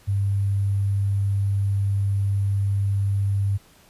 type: tone with sample-and-hold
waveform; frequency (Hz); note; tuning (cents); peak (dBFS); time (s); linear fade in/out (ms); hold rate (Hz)
sine; 99.4; G2; +25; -19; 0.07-3.58; 20; 11025
effects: pink hiss -54 dBFS RMS until 3.89 s + resampled to 32000 Hz